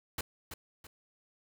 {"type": "noise with echo", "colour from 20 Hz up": "pink", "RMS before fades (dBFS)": -35, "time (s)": [0.18, 0.21], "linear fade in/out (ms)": 5, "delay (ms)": 330, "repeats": 2, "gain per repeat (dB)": -8, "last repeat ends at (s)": 0.87, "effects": []}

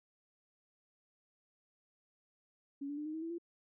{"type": "tone with pitch steps", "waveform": "sine", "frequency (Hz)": [280, 289.4, 299.1, 309.1, 319.4, 330.1, 341.2], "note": ["C#4", "D4", "D4", "D#4", "D#4", "E4", "F4"], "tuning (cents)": [18, -25, 32, -11, 45, 2, -40], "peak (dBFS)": -38, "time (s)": [2.81, 3.384], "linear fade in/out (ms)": 10, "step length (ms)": 82, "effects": []}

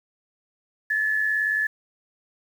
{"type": "tone pair together", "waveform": "sine", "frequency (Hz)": [1725.6, 1824], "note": ["A6", "A#6"], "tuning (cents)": [-34, -38], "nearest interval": "minor second", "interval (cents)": 96, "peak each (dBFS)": [-21, -30], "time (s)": [0.9, 1.67], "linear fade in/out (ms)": 5, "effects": ["8-bit"]}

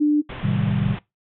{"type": "tone", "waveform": "sine", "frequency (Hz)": 297.4, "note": "D4", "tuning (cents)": 22, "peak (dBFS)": -14, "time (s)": [0, 0.22], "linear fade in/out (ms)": 20}
{"type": "low-pass noise", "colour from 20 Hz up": "pink", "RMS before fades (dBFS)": -34, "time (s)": [0.29, 0.99], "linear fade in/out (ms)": 5, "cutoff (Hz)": 3500, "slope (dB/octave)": 96}
{"type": "chord", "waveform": "sine", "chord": "A half-diminished seventh", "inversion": "none", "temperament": "just", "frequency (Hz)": [110, 132, 158.4, 198], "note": ["A2", "C3", "Eb3", "G3"], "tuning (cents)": [0, 16, 31, 18], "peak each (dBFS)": -24, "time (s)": [0.41, 0.97], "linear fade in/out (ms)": 50}
{"effects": ["noise-tail reverb RT60 0.2 s tail -21 dB re dry"]}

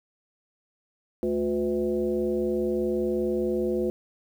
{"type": "tone with frequency modulation", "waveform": "sine", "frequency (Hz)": 360, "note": "F#4", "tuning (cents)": -47, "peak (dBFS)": -23, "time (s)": [1.23, 3.9], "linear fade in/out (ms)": 0, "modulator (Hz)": 143, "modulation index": 1.1, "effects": ["9-bit"]}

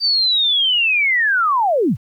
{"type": "linear sweep", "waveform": "sine", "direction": "down", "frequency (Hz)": [4670, 73.42], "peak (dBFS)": -13, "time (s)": [0, 1.97], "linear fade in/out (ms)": 50, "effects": ["9-bit"]}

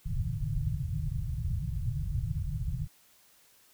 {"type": "low-pass noise", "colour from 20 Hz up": "white", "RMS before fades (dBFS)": -32, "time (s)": [0.05, 2.88], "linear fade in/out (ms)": 20, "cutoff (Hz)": 160, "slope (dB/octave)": 96, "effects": ["white hiss -62 dBFS RMS until 3.73 s"]}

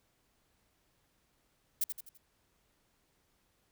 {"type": "noise with echo", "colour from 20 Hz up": "violet", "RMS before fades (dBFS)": -30, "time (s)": [1.81, 1.84], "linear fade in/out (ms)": 5, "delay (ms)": 84, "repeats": 4, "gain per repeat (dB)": -7, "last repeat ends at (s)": 2.176, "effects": ["pink hiss -74 dBFS RMS until 3.71 s"]}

